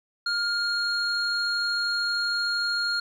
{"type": "tone pair together", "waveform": "sine", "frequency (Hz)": [1412, 4269], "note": ["F6", "C8"], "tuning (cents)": [19, 34], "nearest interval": "octave + perfect fifth", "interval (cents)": 1915, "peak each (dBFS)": -25, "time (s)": [0.26, 3], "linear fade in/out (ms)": 5, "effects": ["tanh soft clip ceiling -19 dBFS", "10-bit"]}